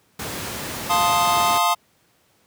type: noise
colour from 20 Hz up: pink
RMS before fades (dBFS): -29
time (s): 0.19-1.58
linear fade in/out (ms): 5
type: chord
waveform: square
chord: F dominant seventh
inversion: none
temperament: equal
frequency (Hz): 698.5 / 880 / 1046.5 / 1244.5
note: F5 / A5 / C6 / Eb6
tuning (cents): 0 / 0 / 0 / 0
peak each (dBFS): -23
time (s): 0.89-1.75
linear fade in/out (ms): 20
effects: pink hiss -61 dBFS RMS until 2.46 s + high-pass 100 Hz 12 dB/octave